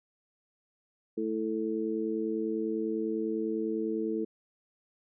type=harmonic tone; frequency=110 Hz; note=A2; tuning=in tune; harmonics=2 / 3 / 4; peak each=-35 / -32 / -33 dBFS; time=1.17-4.25 s; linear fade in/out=10 ms; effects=none